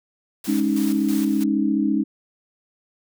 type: noise with tremolo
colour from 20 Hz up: white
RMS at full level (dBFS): -35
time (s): 0.44-1.44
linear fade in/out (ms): 5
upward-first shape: square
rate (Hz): 3.1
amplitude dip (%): 60
type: chord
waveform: sine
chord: Ab suspended fourth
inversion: none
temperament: just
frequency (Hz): 207.7 / 276.9 / 311.5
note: Ab3 / Db4 / Eb4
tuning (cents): 0 / -2 / +2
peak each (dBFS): -22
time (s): 0.47-2.04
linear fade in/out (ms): 20
effects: none